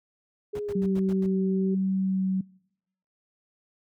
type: tone with pitch glide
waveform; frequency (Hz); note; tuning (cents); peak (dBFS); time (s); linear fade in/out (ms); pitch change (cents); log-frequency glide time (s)
sine; 415.3 to 383; G#4 to G4; 0 to -40; -29; 0.53-1.75; 10; -140; 0.64-0.96
type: noise bursts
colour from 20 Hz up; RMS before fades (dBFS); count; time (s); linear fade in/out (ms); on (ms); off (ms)
brown; -36; 6; 0.55-1.263; 2; 43; 91
type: tone with vibrato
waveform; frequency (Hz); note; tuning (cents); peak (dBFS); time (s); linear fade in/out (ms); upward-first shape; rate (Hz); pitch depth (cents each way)
sine; 190; F#3; +46; -23; 0.75-2.41; 5; sine; 1.1; 9
effects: noise-tail reverb RT60 0.8 s tail -25 dB re dry + high-pass 80 Hz 12 dB/octave